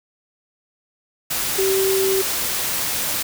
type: tone in noise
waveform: sine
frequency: 385 Hz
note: G4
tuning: 31 cents flat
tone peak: -17 dBFS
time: 1.58-2.22 s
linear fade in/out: 10 ms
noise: white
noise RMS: -23 dBFS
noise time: 1.3-3.23 s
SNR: +3 dB
effects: none